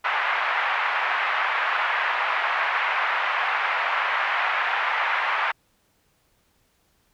pink band-pass noise, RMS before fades -24 dBFS, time 0.04-5.52 s, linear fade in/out 10 ms, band 850 to 2400 Hz, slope 24 dB/octave, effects pink hiss -66 dBFS RMS until 7.13 s

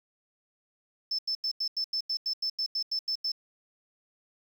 sine tone bursts, 5274 Hz, E8, in tune, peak -27 dBFS, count 14, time 1.11-3.319 s, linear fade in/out 5 ms, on 77 ms, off 87 ms, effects 9-bit

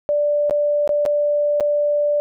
sine tone with dropouts, 587.3 Hz, D5, in tune, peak -15 dBFS, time 0.09-2.2 s, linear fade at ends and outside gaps 0 ms, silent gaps 0.497-0.509 / 0.876-0.892 / 1.053-1.061 / 1.6-1.607 s, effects none

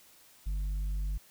sine tone with tanh clipping, 49 Hz, G1, in tune, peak -31 dBFS, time 0.46-1.18 s, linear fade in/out 10 ms, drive 5 dB, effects white hiss -59 dBFS RMS until 1.3 s

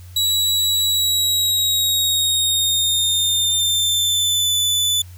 sawtooth tone with pitch glide, 3898 to 3493 Hz, B7 to A7, -23 to -13 cents, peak -13 dBFS, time 0.16-5.02 s, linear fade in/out 5 ms, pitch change -190 cents, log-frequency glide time 0.91-4.56 s, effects added 90 Hz sine -36 dBFS peak until 5.17 s + white hiss -50 dBFS RMS until 5.17 s

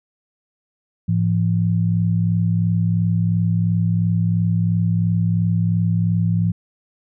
sine tone pair together, 107.09 / 170 Hz, A2 / F3, -46 / -46 cents, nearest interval minor sixth, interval 800 cents, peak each -18 dBFS, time 1.08-6.52 s, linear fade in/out 10 ms, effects none

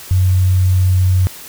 sine tone, 92.5 Hz, F#2, in tune, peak -9 dBFS, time 0.11-1.27 s, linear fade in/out 0 ms, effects white hiss -34 dBFS RMS until 1.48 s

